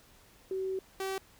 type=tone pair in turn; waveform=sine / sawtooth; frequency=380 / 384.6 Hz; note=F#4 / G4; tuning=+46 / -33 cents; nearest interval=unison; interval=21 cents; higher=second; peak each=-31 / -29 dBFS; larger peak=second; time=0.51-0.79 / 1-1.18 s; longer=first; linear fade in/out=2 ms; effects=pink hiss -60 dBFS RMS until 1.39 s